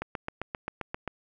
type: click train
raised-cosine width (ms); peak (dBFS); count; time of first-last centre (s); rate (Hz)
0.5; -17; 9; 0.02-1.077; 7.57
effects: none